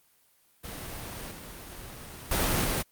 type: noise with level steps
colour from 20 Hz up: pink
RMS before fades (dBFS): -39 / -43 / -26 / -28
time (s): 0.63-2.83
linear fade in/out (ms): 20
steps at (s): 1.31 / 2.31 / 2.64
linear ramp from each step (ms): 5
effects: white hiss -65 dBFS RMS until 2.91 s + Opus 32 kbps